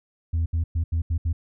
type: tone bursts at uneven times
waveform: sine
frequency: 82.41 Hz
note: E2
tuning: in tune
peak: -18 dBFS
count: 6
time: 0.33-0.46 / 0.53-0.64 / 0.75-0.84 / 0.92-1.02 / 1.1-1.18 / 1.25-1.33 s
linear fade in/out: 10 ms
effects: tanh soft clip ceiling -19 dBFS